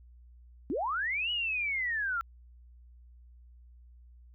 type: linear two-way sweep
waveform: sine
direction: up then down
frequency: 233.1 to 2949 to 1326 Hz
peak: -29 dBFS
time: 0.7-2.21 s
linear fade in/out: 0 ms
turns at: 1.31 s
effects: added 60 Hz sine -52 dBFS peak until 4.34 s